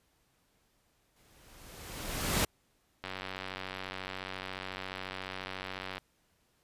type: noise with exponential growth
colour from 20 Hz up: pink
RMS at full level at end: -27 dBFS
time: 1.16-2.45 s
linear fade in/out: 5 ms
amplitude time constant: 280 ms
type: click train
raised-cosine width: 0.3 ms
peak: -22 dBFS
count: 278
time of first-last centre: 3.04-5.981 s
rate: 94.2 Hz
effects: pink hiss -72 dBFS RMS until 6.63 s + resampled to 32000 Hz